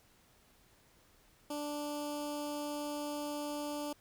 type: tone with notch filter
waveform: 15% pulse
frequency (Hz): 293.7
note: D4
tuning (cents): 0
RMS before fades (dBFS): -39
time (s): 1.5-3.93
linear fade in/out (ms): 5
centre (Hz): 1800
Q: 0.75
effects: pink hiss -66 dBFS RMS until 4 s